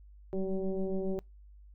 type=tone with frequency modulation; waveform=sine; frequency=188.4 Hz; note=F#3; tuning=32 cents sharp; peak=-29 dBFS; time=0.33-1.19 s; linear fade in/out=0 ms; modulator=192 Hz; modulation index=1.6; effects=noise-tail reverb RT60 0.2 s tail -26 dB re dry + added 50 Hz sine -51 dBFS peak until 1.74 s